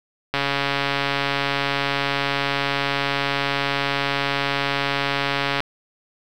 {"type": "click train", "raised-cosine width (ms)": 0.3, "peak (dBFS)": -5, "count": 738, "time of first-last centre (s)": [0.34, 5.604], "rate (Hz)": 140, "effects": ["7-bit"]}